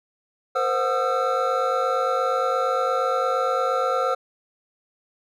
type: tone cluster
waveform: triangle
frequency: 473.4 / 522 / 732 / 1237 / 1343 Hz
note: A#4 / C5 / F#5 / D#6 / E6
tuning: +27 / -4 / -19 / -10 / +32 cents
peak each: -28 / -22 / -26 / -28 / -23 dBFS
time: 0.55-4.15 s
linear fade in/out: 10 ms
effects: none